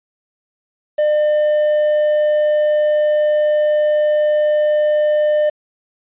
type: tone with quantisation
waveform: triangle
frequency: 602 Hz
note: D5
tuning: 43 cents sharp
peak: -10 dBFS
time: 0.98-5.5 s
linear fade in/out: 10 ms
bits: 6
effects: resampled to 8000 Hz